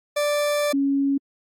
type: tone pair in turn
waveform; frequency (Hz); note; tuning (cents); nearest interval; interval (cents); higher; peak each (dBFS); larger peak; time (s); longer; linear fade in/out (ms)
40% pulse / sine; 587.3 / 277.2; D5 / C#4; 0 / 0; octave + minor second; 1300; first; -19 / -18; second; 0.16-0.73 / 0.73-1.18; first; 10
effects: AAC 48 kbps